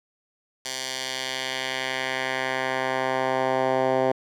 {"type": "tone with band-pass filter sweep", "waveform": "10% pulse", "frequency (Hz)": 130.81, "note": "C3", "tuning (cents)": 0, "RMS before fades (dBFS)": -26, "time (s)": [0.65, 4.12], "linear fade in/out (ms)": 2, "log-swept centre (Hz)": [5400, 610], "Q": 1.1, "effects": []}